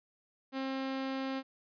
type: tone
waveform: sawtooth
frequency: 266.7 Hz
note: C4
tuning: 33 cents sharp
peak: -30 dBFS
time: 0.52-1.43 s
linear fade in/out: 50 ms
effects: resampled to 11025 Hz